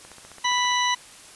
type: click train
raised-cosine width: 0.5 ms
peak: -29 dBFS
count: 11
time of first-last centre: 0.05-0.717 s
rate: 15 Hz
type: harmonic tone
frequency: 987.8 Hz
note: B5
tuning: in tune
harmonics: 1 / 2 / 3 / 4 / 6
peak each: -23 / -26 / -28 / -29 / -31 dBFS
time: 0.44-0.95 s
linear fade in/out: 10 ms
effects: white hiss -46 dBFS RMS until 1.35 s + resampled to 24000 Hz